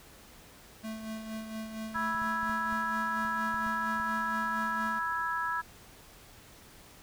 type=tone with tremolo; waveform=square; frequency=220 Hz; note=A3; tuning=in tune; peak=-36 dBFS; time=0.83-5 s; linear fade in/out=20 ms; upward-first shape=sine; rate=4.3 Hz; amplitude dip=50%
type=chord; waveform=sine; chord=E major; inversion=second; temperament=equal with one note detuned; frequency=981.5 / 1318.5 / 1661.2 Hz; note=B5 / E6 / G#6; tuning=-11 / 0 / 0 cents; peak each=-34 dBFS; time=1.94-5.62 s; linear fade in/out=20 ms
type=clicks; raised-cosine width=5 ms; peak=-36 dBFS; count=10; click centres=1.958 / 2.147 / 2.219 / 2.431 / 2.496 / 2.727 / 3.251 / 3.543 / 3.665 / 4 s
effects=pink hiss -54 dBFS RMS until 7.02 s